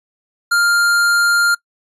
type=tone with hard clipping; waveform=sine; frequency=1400 Hz; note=F6; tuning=4 cents sharp; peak=-13 dBFS; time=0.51-1.55 s; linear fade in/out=10 ms; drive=16 dB; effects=noise-tail reverb RT60 0.1 s tail -23 dB re dry + resampled to 32000 Hz